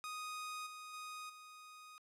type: tone with level steps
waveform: sawtooth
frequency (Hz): 1244.5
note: D#6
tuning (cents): 0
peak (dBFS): -39 / -45 / -42 / -50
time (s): 0.04-1.98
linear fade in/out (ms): 0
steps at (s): 0.66 / 0.93 / 1.29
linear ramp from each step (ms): 10
effects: low-pass 12000 Hz 12 dB/octave + 13-bit